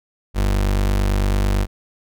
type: tone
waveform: 35% pulse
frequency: 49 Hz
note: G1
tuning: in tune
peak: -14 dBFS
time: 0.34-1.67 s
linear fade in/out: 50 ms
effects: none